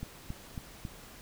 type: click train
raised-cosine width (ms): 5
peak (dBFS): -25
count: 4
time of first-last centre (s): 0.03-0.852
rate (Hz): 3.65
effects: pink hiss -51 dBFS RMS until 1.21 s